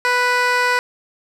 15% pulse tone with band-pass filter, 493.9 Hz, B4, in tune, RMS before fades -17 dBFS, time 0.05-0.79 s, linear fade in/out 0 ms, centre 1900 Hz, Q 0.56, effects none

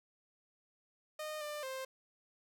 sawtooth tone with pitch steps, 614 / 596 / 526 Hz, D#5 / D5 / C5, -23 / +25 / +9 cents, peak -36 dBFS, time 1.19-1.85 s, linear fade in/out 5 ms, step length 220 ms, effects none

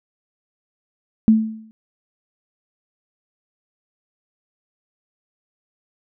sine tone with exponential decay, 220 Hz, A3, in tune, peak -6 dBFS, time 1.28-1.71 s, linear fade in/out 0 ms, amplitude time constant 92 ms, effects none

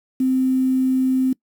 sine tone with quantisation, 260 Hz, C4, 11 cents flat, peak -15 dBFS, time 0.2-1.33 s, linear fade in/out 5 ms, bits 7, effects noise-tail reverb RT60 0.1 s tail -23 dB re dry

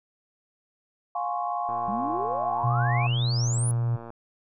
sine chord, Db major seventh, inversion first, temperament equal with one note detuned, 706.6 / 830.6 / 1046.5 / 1108.7 Hz, F5 / Ab5 / C6 / Db6, +20 / 0 / 0 / 0 cents, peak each -29 / -32 / -35 / -33 dBFS, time 1.15-3.07 s, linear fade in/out 5 ms
click train, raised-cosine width 1 ms, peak -27 dBFS, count 281, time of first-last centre 1.69-4.104 s, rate 116 Hz
sine exponential sweep, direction up, 191.2 to 10548 Hz, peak -30 dBFS, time 1.88-3.71 s, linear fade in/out 0 ms
sine tone with pitch glide, 123 to 119.36 Hz, B2 to A#2, -7 to +41 cents, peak -22 dBFS, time 2.63-3.97 s, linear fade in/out 20 ms, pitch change -52 cents, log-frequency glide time 3.2-3.58 s
effects none

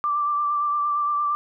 sine tone with vibrato, 1174.7 Hz, D6, in tune, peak -20 dBFS, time 0.04-1.35 s, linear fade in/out 0 ms, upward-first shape sine, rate 8.7 Hz, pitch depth 22 cents each way, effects none

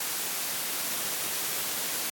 white noise, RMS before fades -31 dBFS, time 0-2.1 s, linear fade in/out 5 ms, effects high-pass 150 Hz 12 dB/octave + AAC 64 kbps

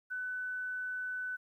sine tone, 1500 Hz, F#6, 23 cents sharp, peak -35 dBFS, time 0.1-1.37 s, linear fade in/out 20 ms, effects 12-bit

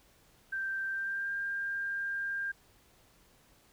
sine tone with pitch glide, 1568 to 1598.2 Hz, G6 to G6, 0 to +33 cents, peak -32 dBFS, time 0.52-2.52 s, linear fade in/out 10 ms, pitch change +33 cents, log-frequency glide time 0.9-1.32 s, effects pink hiss -64 dBFS RMS until 3.72 s

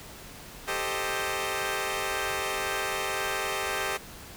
10% pulse chord, A half-diminished seventh, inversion third, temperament equal, 392 / 440 / 523.3 / 622.3 Hz, G4 / A4 / C5 / Eb5, 0 / 0 / 0 / 0 cents, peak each -24 / -27 / -27 / -26 dBFS, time 0.67-3.98 s, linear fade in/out 20 ms, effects pink hiss -45 dBFS RMS until 4.36 s

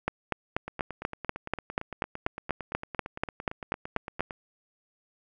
two click trains, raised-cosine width 0.5 ms, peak -21 / -11 dBFS, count 33 / 18, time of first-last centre 0.68-4.308 / 0.08-4.206 s, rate 8.82 / 4.12 Hz, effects none

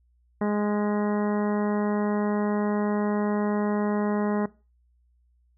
harmonic tone with a mistuned harmonic, 207.7 Hz, G#3, in tune, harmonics 1 / 2 / 3 / 4 / 5 / 6 / 7 / 8 / 9, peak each -24 / -29 / -33 / -35 / -37 / -43 / -44 / -46 / -43 dBFS, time 0.41-4.46 s, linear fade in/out 5 ms, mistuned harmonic 9, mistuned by +23 cents, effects noise-tail reverb RT60 0.3 s tail -20 dB re dry + added 60 Hz sine -61 dBFS peak until 5.57 s

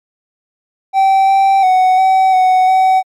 triangle tone with pitch steps, 774 / 779 / 744 / 760 / 744 / 755 Hz, G5 / G5 / F#5 / F#5 / F#5 / F#5, -22 / -11 / +9 / +46 / +9 / +35 cents, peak -5 dBFS, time 0.93-3.03 s, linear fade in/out 50 ms, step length 350 ms, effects MP3 96 kbps

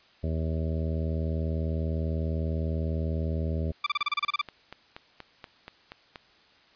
harmonic tone, 80 Hz, D#2, 49 cents sharp, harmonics 1 / 2 / 3 / 4 / 5 / 6 / 7 / 8, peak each -28 / -33 / -37 / -43 / -40 / -44 / -41 / -44 dBFS, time 0.23-3.72 s, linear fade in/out 10 ms
20% pulse tone bursts, 1174.7 Hz, D6, in tune, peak -19 dBFS, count 11, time 3.84-4.415 s, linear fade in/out 5 ms, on 25 ms, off 30 ms
click train, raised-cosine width 0.3 ms, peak -24 dBFS, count 10, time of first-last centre 4.01-6.158 s, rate 4.19 Hz
effects white hiss -59 dBFS RMS until 6.75 s + resampled to 11025 Hz

